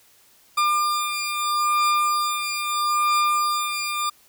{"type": "beating tone pair", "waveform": "40% pulse", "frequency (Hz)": [1200, 1200.77], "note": ["D6", "D6"], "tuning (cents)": [37, 38], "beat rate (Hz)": 0.77, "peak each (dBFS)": [-21, -24], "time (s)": [0.57, 4.1], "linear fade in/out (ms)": 10, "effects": ["white hiss -56 dBFS RMS until 4.28 s"]}